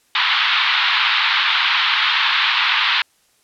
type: band-pass noise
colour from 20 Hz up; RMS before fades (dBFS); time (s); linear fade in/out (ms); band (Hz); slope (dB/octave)
white; -17; 0.15-3.02; 2; 910 to 3900; 48
effects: white hiss -59 dBFS RMS until 3.43 s + low-pass 11000 Hz 12 dB/octave